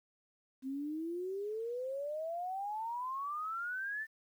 sine exponential sweep, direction up, 258.5 to 1800 Hz, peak -36 dBFS, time 0.62-4.07 s, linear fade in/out 50 ms, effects 11-bit

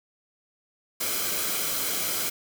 white noise with comb filter, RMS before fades -28 dBFS, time 1-2.3 s, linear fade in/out 10 ms, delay 1.1 ms, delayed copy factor -0.5, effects none

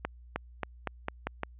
accelerating click train, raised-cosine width 0.5 ms, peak -16 dBFS, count 7, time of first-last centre 0.05-1.434 s, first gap 310 ms, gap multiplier 0.88, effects added 60 Hz sine -49 dBFS peak until 1.59 s + resampled to 8000 Hz

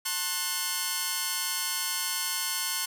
5% pulse chord, F# diminished, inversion first, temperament just, 888 / 1065.6 / 1480 Hz, A5 / C6 / F#6, +16 / +31 / 0 cents, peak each -25 / -20 / -21 dBFS, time 0.05-2.86 s, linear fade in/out 10 ms, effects none

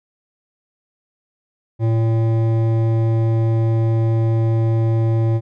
sine tone with hard clipping, 113.1 Hz, A2, 48 cents sharp, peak -16 dBFS, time 1.79-5.41 s, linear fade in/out 50 ms, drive 12 dB, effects none

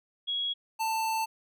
sine / square tone pair in turn, 3322 / 888.3 Hz, G#7 / A5, 0 / +16 cents, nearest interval octave + major seventh, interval 2284 cents, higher first, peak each -28 dBFS, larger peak neither, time 0.27-0.54 / 0.79-1.26 s, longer second, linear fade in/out 20 ms, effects none

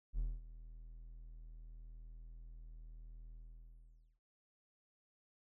triangle tone with ADSR envelope, 40.38 Hz, E1, 35 cents flat, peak -31 dBFS, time 0.13-4.2 s, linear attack 54 ms, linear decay 220 ms, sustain -17 dB, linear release 860 ms, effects none

